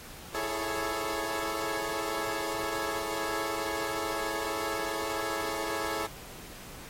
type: chord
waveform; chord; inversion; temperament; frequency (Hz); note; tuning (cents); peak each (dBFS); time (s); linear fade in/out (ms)
15% pulse; A major seventh; second; equal; 329.6 / 415.3 / 440 / 554.4; E4 / G#4 / A4 / C#5; 0 / 0 / 0 / 0; -31; 0.34-6.07; 10
effects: pink hiss -47 dBFS RMS until 6.89 s + AAC 48 kbps